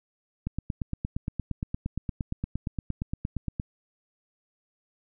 click train, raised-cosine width 5 ms, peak -17 dBFS, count 28, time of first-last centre 0.47-3.599 s, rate 8.63 Hz, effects none

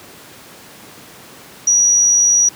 sine tone, 5800 Hz, F#8, 35 cents flat, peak -9 dBFS, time 1.67-2.49 s, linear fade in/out 5 ms, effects pink hiss -39 dBFS RMS until 2.55 s + high-pass 150 Hz 12 dB/octave

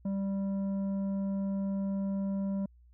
triangle tone with tanh clipping, 196 Hz, G3, in tune, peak -31 dBFS, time 0.05-2.66 s, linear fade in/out 5 ms, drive 12 dB, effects added 60 Hz sine -56 dBFS peak until 2.93 s

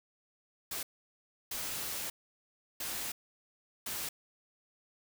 white noise bursts at uneven times, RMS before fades -38 dBFS, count 4, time 0.71-0.83 / 1.51-2.1 / 2.8-3.12 / 3.86-4.09 s, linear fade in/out 5 ms, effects none

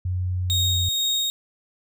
sine tone with pitch glide, 91 to 90.42 Hz, F#2 to F#2, -28 to -39 cents, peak -22 dBFS, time 0.05-0.89 s, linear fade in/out 5 ms, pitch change -11 cents, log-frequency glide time 0.36-0.76 s
35% pulse tone with tremolo, 3729 Hz, A#7, in tune, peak -18 dBFS, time 0.5-1.3 s, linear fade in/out 0 ms, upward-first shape sine, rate 2.1 Hz, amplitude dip 25%
effects none

